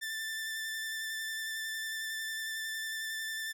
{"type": "tone with vibrato", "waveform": "sawtooth", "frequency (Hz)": 1772, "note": "A6", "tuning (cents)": 12, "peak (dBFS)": -32, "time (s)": [0.01, 3.53], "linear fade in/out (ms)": 20, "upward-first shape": "square", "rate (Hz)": 11, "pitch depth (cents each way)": 11, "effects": []}